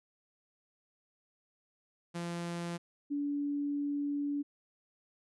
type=tone pair in turn; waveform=sawtooth / sine; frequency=171.7 / 287.4 Hz; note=F3 / D4; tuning=-29 / -37 cents; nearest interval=major sixth; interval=892 cents; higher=second; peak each=-32 / -31 dBFS; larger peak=second; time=2.14-2.78 / 3.1-4.43 s; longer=second; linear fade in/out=20 ms; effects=resampled to 24000 Hz